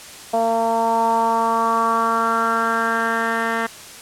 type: tone with low-pass filter sweep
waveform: 10% pulse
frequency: 227.8 Hz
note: A#3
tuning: 40 cents flat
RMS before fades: -19 dBFS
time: 0.33-3.67 s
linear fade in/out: 10 ms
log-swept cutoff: 730 to 2000 Hz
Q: 4.8
effects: white hiss -38 dBFS RMS until 4.01 s + low-pass 10000 Hz 12 dB/octave